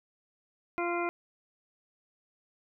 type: harmonic tone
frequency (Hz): 346.2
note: F4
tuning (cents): -15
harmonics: 1 / 2 / 3 / 4 / 6 / 7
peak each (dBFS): -32 / -35 / -37 / -38 / -40 / -40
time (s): 0.78-1.09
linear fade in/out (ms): 0
effects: none